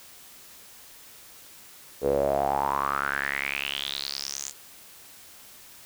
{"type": "tone with band-pass filter sweep", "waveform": "sawtooth", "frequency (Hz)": 69.8, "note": "C#2", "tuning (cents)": 13, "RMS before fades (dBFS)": -28, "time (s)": [2.01, 4.53], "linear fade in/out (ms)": 50, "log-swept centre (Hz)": [450, 7300], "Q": 7.1, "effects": ["white hiss -49 dBFS RMS until 5.85 s"]}